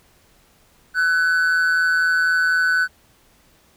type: tone with amplitude modulation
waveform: triangle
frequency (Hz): 1502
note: F#6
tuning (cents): +26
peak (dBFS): -11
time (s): 0.94-2.88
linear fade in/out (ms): 50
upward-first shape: sine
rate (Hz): 164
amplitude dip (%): 55
effects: pink hiss -56 dBFS RMS until 3.76 s